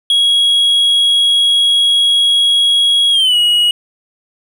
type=tone with pitch glide; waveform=triangle; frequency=3315 to 2903 Hz; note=G#7 to F#7; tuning=-4 to -34 cents; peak=-7 dBFS; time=0.1-3.71 s; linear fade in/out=2 ms; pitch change=-230 cents; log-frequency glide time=3.11-3.36 s; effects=none